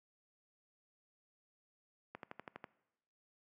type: click train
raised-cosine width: 0.5 ms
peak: -30 dBFS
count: 7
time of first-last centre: 2.15-2.642 s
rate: 12.2 Hz
effects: noise-tail reverb RT60 0.9 s tail -20 dB re dry + high-pass 150 Hz 12 dB/octave